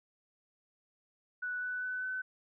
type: tone with pitch steps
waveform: sine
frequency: 1480 / 1491.2 / 1502.4 / 1513.7 Hz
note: F#6 / F#6 / F#6 / F#6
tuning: 0 / +13 / +26 / +39 cents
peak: -34 dBFS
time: 1.42-2.22 s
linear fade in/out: 10 ms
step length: 200 ms
effects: none